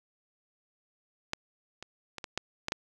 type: clicks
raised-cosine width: 0.2 ms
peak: -13 / -24 / -21 / -20 / -13 / -14 / -12 dBFS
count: 7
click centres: 1.334 / 1.826 / 2.183 / 2.242 / 2.376 / 2.684 / 2.721 s
effects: none